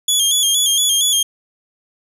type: tone with vibrato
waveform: 20% pulse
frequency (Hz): 3310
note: G#7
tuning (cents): -6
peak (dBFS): -7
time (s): 0.08-1.23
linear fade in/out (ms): 5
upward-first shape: square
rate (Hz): 4.3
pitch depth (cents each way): 51
effects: none